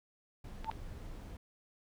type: noise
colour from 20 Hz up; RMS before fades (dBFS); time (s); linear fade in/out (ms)
brown; -46; 0.44-1.37; 5
type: tone with exponential growth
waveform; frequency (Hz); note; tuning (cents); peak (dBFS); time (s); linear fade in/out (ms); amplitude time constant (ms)
sine; 887; A5; +14; -29; 0.62-0.7; 2; 17
type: clicks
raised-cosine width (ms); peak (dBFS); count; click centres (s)
0.3; -28; 2; 0.645 / 0.714
effects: none